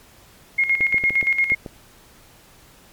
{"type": "tone with tremolo", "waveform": "sine", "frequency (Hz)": 2149, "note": "C7", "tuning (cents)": 46, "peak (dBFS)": -14, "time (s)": [0.58, 1.55], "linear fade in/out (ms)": 10, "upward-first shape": "square", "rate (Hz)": 8.7, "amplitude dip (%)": 65}
{"type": "clicks", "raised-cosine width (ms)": 2, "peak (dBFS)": -18, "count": 7, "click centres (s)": [0.807, 0.944, 1.038, 1.106, 1.228, 1.52, 1.662]}
{"effects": ["pink hiss -50 dBFS RMS until 2.92 s", "MP3 96 kbps"]}